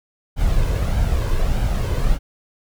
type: noise with flanger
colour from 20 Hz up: brown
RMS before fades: -18 dBFS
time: 0.36-2.19 s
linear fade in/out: 50 ms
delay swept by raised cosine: 1.3 to 1.97 ms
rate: 1.6 Hz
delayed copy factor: +0.5
effects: none